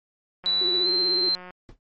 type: click train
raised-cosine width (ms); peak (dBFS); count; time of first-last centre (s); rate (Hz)
0.5; -27; 194; 0.44-1.506; 181
type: tone with pitch glide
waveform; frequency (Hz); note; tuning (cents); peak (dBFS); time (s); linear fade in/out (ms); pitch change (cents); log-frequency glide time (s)
sine; 3954 to 4124; B7 to C8; +1 to -26; -20; 0.46-1.35; 0; +73; 0.81-0.88
type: tone with vibrato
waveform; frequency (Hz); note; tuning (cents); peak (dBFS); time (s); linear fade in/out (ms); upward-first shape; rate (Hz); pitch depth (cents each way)
sine; 360; F#4; -47; -29; 0.61-1.29; 5; sine; 16; 75
type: noise with exponential decay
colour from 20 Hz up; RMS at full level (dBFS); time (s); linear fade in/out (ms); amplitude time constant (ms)
brown; -35; 1.69-1.79; 0; 21
effects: MP3 32 kbps